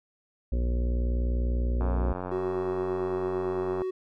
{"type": "harmonic tone", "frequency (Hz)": 60.1, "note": "B1", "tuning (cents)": -46, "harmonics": [1, 2, 3, 4, 5, 6, 7, 8, 9, 10], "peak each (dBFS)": [-24, -40, -44, -37, -47, -43, -45, -48, -43, -54], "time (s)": [0.52, 2.13], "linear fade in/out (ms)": 5}
{"type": "click train", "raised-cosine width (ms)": 1, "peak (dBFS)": -20, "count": 184, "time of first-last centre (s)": [1.81, 3.819], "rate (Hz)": 91.1}
{"type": "tone", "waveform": "triangle", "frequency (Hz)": 373.3, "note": "F#4", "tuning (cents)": 15, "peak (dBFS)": -26, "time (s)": [2.31, 3.91], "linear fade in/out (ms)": 10}
{"effects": []}